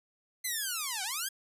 5% pulse linear two-way sweep, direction down then up, 2075 to 732 to 1663 Hz, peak -21 dBFS, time 0.44-1.29 s, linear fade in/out 10 ms, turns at 1.03 s, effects resampled to 32000 Hz

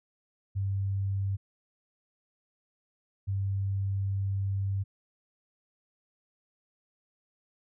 sine tone pair in turn, 98 / 98 Hz, G2 / G2, 0 / 0 cents, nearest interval unison, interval 0 cents, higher neither, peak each -27 dBFS, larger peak neither, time 0.55-1.37 / 3.27-4.84 s, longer second, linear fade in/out 20 ms, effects none

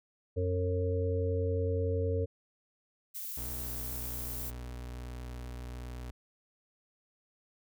harmonic tone, 90.8 Hz, F#2, 32 cents flat, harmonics 1 / 3 / 5 / 6, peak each -30 / -41 / -33 / -39 dBFS, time 0.36-2.26 s, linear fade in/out 20 ms
violet noise, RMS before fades -40 dBFS, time 3.14-4.51 s, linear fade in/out 20 ms
35% pulse tone with vibrato, 61.3 Hz, B1, 12 cents flat, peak -38 dBFS, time 3.37-6.11 s, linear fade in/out 5 ms, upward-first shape triangle, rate 7.7 Hz, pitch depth 10 cents each way
effects none

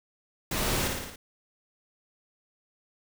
pink noise with echo, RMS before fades -30 dBFS, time 0.51-0.88 s, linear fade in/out 5 ms, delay 56 ms, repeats 5, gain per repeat -3 dB, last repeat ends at 1.16 s, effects none

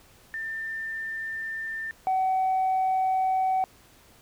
sine tone pair in turn, 1792 / 755.1 Hz, A6 / F#5, +31 / +35 cents, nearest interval octave + minor third, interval 1496 cents, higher first, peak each -30 / -20 dBFS, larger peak second, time 0.34-1.91 / 2.07-3.64 s, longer neither, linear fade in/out 0 ms, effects tanh soft clip ceiling -19 dBFS + pink hiss -56 dBFS RMS until 4.21 s

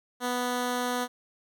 10% pulse tone, 246.9 Hz, B3, in tune, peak -19 dBFS, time 0.2-1.08 s, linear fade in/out 50 ms, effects none

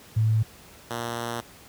sine / 5% pulse tone pair in turn, 110 / 118.07 Hz, A2 / A#2, 0 / +23 cents, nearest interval minor second, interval 123 cents, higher second, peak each -18 dBFS, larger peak neither, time 0.16-0.43 / 0.9-1.41 s, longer second, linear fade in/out 10 ms, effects pink hiss -49 dBFS RMS until 1.68 s + high-pass 60 Hz 12 dB/octave

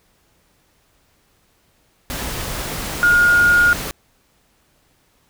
sine tone in noise, 1427 Hz, F6, 37 cents sharp, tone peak -10 dBFS, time 3.03-3.73 s, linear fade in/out 0 ms, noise pink, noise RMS -26 dBFS, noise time 2.1-3.91 s, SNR +13 dB, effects pink hiss -60 dBFS RMS until 5.29 s

